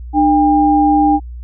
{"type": "tone pair together", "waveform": "sine", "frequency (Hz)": [300.4, 802], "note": ["D4", "G5"], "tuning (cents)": [39, 39], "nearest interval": "octave + perfect fourth", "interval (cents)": 1700, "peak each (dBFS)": -11, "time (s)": [0.13, 1.2], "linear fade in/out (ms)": 50, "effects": ["added 60 Hz sine -26 dBFS peak until 1.43 s"]}